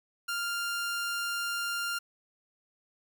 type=tone; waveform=sawtooth; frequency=1396.9 Hz; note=F6; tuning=in tune; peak=-27 dBFS; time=0.28-1.99 s; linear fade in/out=10 ms; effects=10-bit